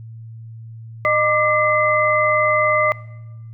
sine tone cluster, 611 / 1184 / 2047 Hz, D#5 / D6 / C7, -32 / +14 / -38 cents, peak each -18 dBFS, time 1.05-2.92 s, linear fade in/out 0 ms, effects noise-tail reverb RT60 1.0 s tail -20 dB re dry + added 113 Hz sine -33 dBFS peak until 3.53 s

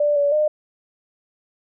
sine tone with pitch steps, 588 / 573 / 607 Hz, D5 / D5 / D#5, +2 / -43 / -43 cents, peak -15 dBFS, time 0-0.48 s, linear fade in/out 5 ms, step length 160 ms, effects none

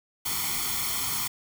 white noise with comb filter, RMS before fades -29 dBFS, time 0.25-1.28 s, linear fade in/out 10 ms, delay 0.91 ms, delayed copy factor +0.8, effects none

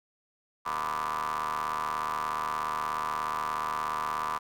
30% pulse ring-modulated tone, 76.8 Hz, D#2, 22 cents flat, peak -24 dBFS, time 0.65-4.39 s, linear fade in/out 20 ms, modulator 1090 Hz, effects none

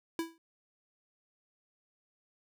square tone with exponential decay, 329.6 Hz, E4, in tune, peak -29 dBFS, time 0.19-0.38 s, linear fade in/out 1 ms, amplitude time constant 40 ms, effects none

